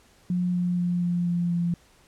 sine tone with pitch steps, 178.8 / 177.46 / 176.13 / 174.82 / 173.51 / 172.21 Hz, F3 / F3 / F3 / F3 / F3 / F3, +41 / +28 / +15 / +2 / -11 / -24 cents, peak -22 dBFS, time 0.3-1.74 s, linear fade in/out 2 ms, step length 240 ms, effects pink hiss -58 dBFS RMS until 2.07 s + low-pass 11000 Hz 12 dB/octave

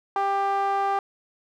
sawtooth tone with band-pass filter, 395.5 Hz, G4, 15 cents sharp, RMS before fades -24 dBFS, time 0.16-0.99 s, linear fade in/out 2 ms, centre 940 Hz, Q 8.1, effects none

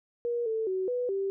sine tone with pitch steps, 475.8 / 443.7 / 375.8 / 493.3 / 390.8 Hz, A#4 / A4 / F#4 / B4 / G4, +35 / +14 / +27 / -2 / -5 cents, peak -27 dBFS, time 0.25-1.3 s, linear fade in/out 0 ms, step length 210 ms, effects none

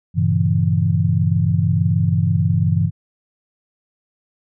sine chord, G diminished seventh, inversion none, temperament equal, 98 / 116.54 / 138.59 / 164.81 Hz, G2 / Bb2 / Db3 / Fb3, 0 / 0 / 0 / 0 cents, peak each -18 / -22 / -21 / -18 dBFS, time 0.14-2.91 s, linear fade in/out 50 ms, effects none

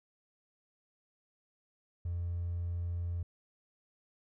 triangle tone with hard clipping, 86.5 Hz, F2, 16 cents flat, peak -33 dBFS, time 2.05-3.23 s, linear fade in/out 5 ms, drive 3 dB, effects none

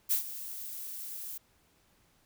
violet noise with ADSR envelope, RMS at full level -26 dBFS, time 0.09-1.38 s, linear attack 27 ms, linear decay 110 ms, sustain -15 dB, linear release 8 ms, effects pink hiss -68 dBFS RMS until 2.25 s

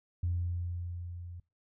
sine tone with level ramp, 87.31 Hz, F2, in tune, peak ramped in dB -27 to -42 dBFS, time 0.23-1.4 s, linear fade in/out 5 ms, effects noise-tail reverb RT60 0.3 s tail -24 dB re dry + tanh soft clip ceiling -23 dBFS

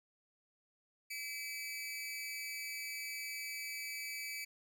sawtooth tone with amplitude modulation, 2300 Hz, D7, 37 cents flat, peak -34 dBFS, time 1.1-4.45 s, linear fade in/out 10 ms, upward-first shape sine, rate 261 Hz, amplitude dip 75%, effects none

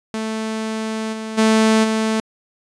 sawtooth tone with level steps, 220 Hz, A3, in tune, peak -18 / -22 / -8 / -13 dBFS, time 0.14-2.2 s, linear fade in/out 0 ms, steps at 1.12 / 1.37 / 1.83 s, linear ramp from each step 20 ms, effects resampled to 22050 Hz

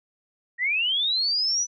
sine linear sweep, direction up, 1855 to 6010 Hz, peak -21 dBFS, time 0.58-1.67 s, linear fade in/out 50 ms, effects none

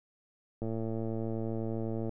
click train, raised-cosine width 2 ms, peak -23 dBFS, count 166, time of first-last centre 0.62-2.093 s, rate 112 Hz, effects none

